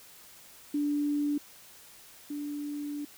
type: tone pair in turn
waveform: sine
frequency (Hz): 291.8 / 291.8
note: D4 / D4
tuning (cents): -11 / -11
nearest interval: unison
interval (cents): 0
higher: neither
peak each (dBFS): -26 / -33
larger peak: first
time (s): 0.74-1.38 / 2.3-3.05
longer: second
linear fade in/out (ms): 5
effects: white hiss -53 dBFS RMS until 3.17 s